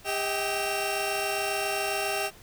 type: tone cluster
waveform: sawtooth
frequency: 401.2 / 637 / 775 / 2733 Hz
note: G4 / D#5 / G5 / F7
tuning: +40 / +41 / -20 / -38 cents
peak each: -29 dBFS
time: 0.04-2.31 s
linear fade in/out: 50 ms
effects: pink hiss -52 dBFS RMS until 2.42 s